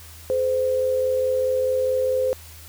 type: tone pair together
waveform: sine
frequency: 430 / 514.7 Hz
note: A4 / C5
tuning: -40 / -29 cents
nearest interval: minor third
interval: 311 cents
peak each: -28 / -19 dBFS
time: 0.3-2.33 s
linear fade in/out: 0 ms
effects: added 81 Hz sine -43 dBFS peak until 2.68 s + white hiss -45 dBFS RMS until 2.68 s